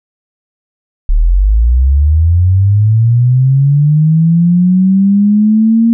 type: linear sweep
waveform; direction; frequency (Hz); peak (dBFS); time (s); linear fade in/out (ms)
sine; up; 35 to 232.5; -5; 1.09-5.93; 0
effects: none